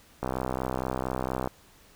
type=click train; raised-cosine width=1 ms; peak=-15 dBFS; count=81; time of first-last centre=0.23-1.474 s; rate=64.3 Hz; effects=pink hiss -57 dBFS RMS until 1.95 s